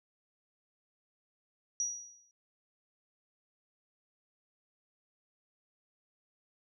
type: tone with exponential decay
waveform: sine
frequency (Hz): 5790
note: F#8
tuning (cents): -38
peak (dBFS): -28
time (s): 1.8-2.31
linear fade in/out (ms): 1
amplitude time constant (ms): 110
effects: none